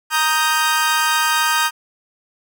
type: chord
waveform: sawtooth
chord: Eb major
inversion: second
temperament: equal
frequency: 932.3 / 1244.5 / 1568 Hz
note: Bb5 / Eb6 / G6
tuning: 0 / 0 / 0 cents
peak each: -16 dBFS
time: 0.1-1.71 s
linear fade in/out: 50 ms
effects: none